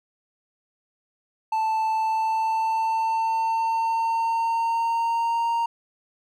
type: tone with pitch glide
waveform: triangle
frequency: 881 to 928.5 Hz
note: A5 to A#5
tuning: +2 to -7 cents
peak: -19 dBFS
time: 1.52-5.66 s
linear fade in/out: 5 ms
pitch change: +91 cents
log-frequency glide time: 1.93-5.49 s
effects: none